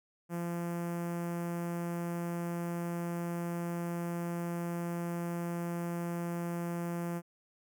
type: tone with notch filter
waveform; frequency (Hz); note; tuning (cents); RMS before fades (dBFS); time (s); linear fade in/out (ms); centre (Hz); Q
sawtooth; 171.7; F3; -29; -36; 0.29-7.22; 50; 3900; 0.5
effects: none